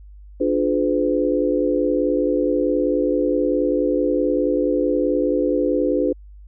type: chord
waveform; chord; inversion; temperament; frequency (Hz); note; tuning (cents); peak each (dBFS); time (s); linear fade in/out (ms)
sine; D diminished seventh; none; just; 293.7 / 352.4 / 422.9 / 507.5; D4 / F4 / Ab4 / Cb5; 0 / +16 / +31 / +47; -21 / -23 / -24 / -21; 0.4-6.13; 10
effects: added 50 Hz sine -39 dBFS peak until 6.47 s